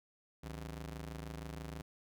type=ring-modulated tone; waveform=sawtooth; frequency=110.6 Hz; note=A2; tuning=9 cents sharp; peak=-36 dBFS; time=0.43-1.82 s; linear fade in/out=10 ms; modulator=42.2 Hz; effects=none